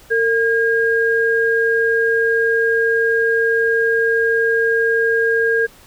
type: tone pair together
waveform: sine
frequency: 455.4 / 1623 Hz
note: A#4 / G#6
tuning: -40 / -40 cents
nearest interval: octave + minor seventh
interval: 2200 cents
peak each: -16 / -16 dBFS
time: 0.1-5.67 s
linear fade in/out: 20 ms
effects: pink hiss -46 dBFS RMS until 5.86 s